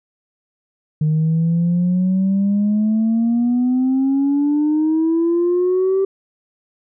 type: exponential sweep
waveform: sine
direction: up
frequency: 152.3 to 390 Hz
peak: -12 dBFS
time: 1.01-6.05 s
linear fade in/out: 5 ms
effects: tanh soft clip ceiling -11 dBFS